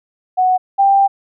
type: tone pair in turn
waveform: sine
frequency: 740 / 789.5 Hz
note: F#5 / G5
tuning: 0 / +12 cents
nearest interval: minor second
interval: 112 cents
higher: second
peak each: -10 / -8 dBFS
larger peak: second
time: 0.37-0.58 / 0.78-1.08 s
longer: second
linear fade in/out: 20 ms
effects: none